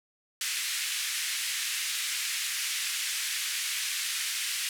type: band-pass noise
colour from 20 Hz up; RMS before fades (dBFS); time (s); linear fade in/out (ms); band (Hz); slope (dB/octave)
pink; -32; 0.41-4.69; 2; 1900 to 12000; 24
effects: none